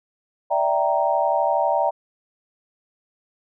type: chord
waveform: sine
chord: E half-diminished seventh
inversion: third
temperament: equal with one note detuned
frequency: 587.3 / 659.3 / 779 / 932.3 Hz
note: D5 / E5 / G5 / Bb5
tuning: 0 / 0 / -11 / 0 cents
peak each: -23 dBFS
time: 0.5-1.91 s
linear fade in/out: 20 ms
effects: none